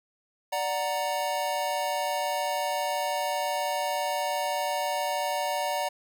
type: chord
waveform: square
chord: D augmented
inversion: none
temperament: equal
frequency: 587.3 / 740 / 932.3 Hz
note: D5 / F#5 / A#5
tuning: 0 / 0 / 0 cents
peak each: -32 dBFS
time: 0.52-5.89 s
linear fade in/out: 10 ms
effects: none